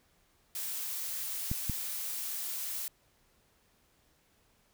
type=noise; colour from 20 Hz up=blue; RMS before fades=-37 dBFS; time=0.55-2.88 s; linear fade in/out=2 ms
type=clicks; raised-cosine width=5 ms; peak=-20 dBFS; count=2; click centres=1.515 / 1.697 s
effects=pink hiss -69 dBFS RMS until 4.73 s